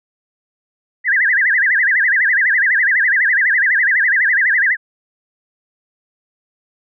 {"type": "tone with vibrato", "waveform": "sine", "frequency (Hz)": 1797, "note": "A6", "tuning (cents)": 36, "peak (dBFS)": -11, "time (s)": [1.04, 4.77], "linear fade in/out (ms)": 50, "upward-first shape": "sine", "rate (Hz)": 12, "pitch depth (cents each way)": 220, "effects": []}